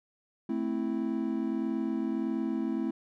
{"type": "chord", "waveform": "triangle", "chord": "A minor", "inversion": "none", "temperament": "equal", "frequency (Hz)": [220, 261.6, 329.6], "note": ["A3", "C4", "E4"], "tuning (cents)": [0, 0, 0], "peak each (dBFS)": -31, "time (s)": [0.49, 2.91], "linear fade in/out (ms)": 5, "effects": []}